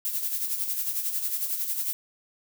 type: noise with tremolo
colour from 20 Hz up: violet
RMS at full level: -27 dBFS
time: 0.05-1.93 s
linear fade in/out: 0 ms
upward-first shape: sine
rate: 11 Hz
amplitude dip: 55%
effects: none